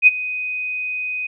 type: tone with ADSR envelope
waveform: sine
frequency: 2500 Hz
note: D#7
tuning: 8 cents sharp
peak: -4 dBFS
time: 0.02-1.27 s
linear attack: 50 ms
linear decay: 27 ms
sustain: -18 dB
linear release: 8 ms
effects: none